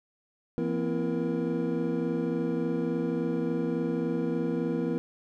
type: tone cluster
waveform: triangle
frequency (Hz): 168.6 / 236 / 259.5 / 334.8 / 472.9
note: E3 / A#3 / C4 / E4 / A#4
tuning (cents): +39 / +22 / -14 / +27 / +25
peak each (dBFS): -31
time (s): 0.58-4.98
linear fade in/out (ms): 0
effects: none